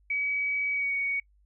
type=tone with pitch glide; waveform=sine; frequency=2274 to 2238 Hz; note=C#7 to C#7; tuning=+44 to +16 cents; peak=-26 dBFS; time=0.1-1.2 s; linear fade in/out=5 ms; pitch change=-28 cents; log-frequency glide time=0.71-0.94 s; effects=noise-tail reverb RT60 0.1 s tail -24 dB re dry + added 50 Hz sine -60 dBFS peak until 1.45 s